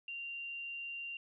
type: tone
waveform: sine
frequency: 2773 Hz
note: F7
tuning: 13 cents flat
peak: -40 dBFS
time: 0.08-1.17 s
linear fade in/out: 2 ms
effects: none